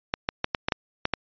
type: clicks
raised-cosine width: 0.3 ms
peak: -7 dBFS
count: 8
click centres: 0.139 / 0.289 / 0.444 / 0.548 / 0.685 / 0.722 / 1.054 / 1.137 s
effects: resampled to 11025 Hz